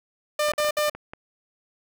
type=tone bursts; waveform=sawtooth; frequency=599 Hz; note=D5; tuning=34 cents sharp; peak=-17 dBFS; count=3; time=0.39-0.898 s; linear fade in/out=5 ms; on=130 ms; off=59 ms
type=clicks; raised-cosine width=0.5 ms; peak=-22 dBFS; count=9; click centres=0.486 / 0.536 / 0.601 / 0.647 / 0.688 / 0.786 / 0.884 / 0.95 / 1.135 s
effects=none